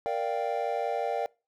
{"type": "chord", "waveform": "triangle", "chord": "G minor seventh", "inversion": "first", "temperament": "equal", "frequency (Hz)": [466.2, 587.3, 698.5, 784], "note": ["Bb4", "D5", "F5", "G5"], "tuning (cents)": [0, 0, 0, 0], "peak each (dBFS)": -31, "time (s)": [0.06, 1.26], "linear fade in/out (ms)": 0, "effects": ["noise-tail reverb RT60 0.3 s tail -24 dB re dry"]}